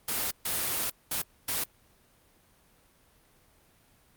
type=noise bursts at uneven times; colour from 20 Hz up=white; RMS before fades=-30 dBFS; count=4; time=0.08-0.31 / 0.45-0.9 / 1.11-1.22 / 1.48-1.64 s; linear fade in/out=5 ms; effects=pink hiss -63 dBFS RMS until 4.16 s + Opus 32 kbps